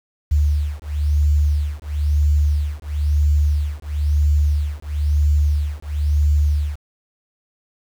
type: beating tone pair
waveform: sine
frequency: 73.42 / 74.42 Hz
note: D2 / D2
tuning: 0 / +24 cents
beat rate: 1 Hz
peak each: -18 dBFS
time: 0.31-6.76 s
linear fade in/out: 10 ms
effects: 7-bit